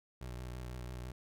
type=tone with vibrato; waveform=25% pulse; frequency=61.74 Hz; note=B1; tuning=in tune; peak=-38 dBFS; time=0.21-1.12 s; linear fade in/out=5 ms; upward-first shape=sine; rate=6 Hz; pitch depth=36 cents each way; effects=none